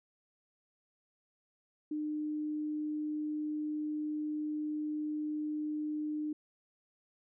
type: tone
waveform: sine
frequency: 302.8 Hz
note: D#4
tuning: 47 cents flat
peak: -33 dBFS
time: 1.91-6.33 s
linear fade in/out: 5 ms
effects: none